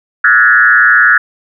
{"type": "tone with frequency modulation", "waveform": "sine", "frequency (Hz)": 1568, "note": "G6", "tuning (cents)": 0, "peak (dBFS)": -4, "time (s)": [0.24, 1.18], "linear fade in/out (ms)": 5, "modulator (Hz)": 120, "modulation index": 1.8, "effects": []}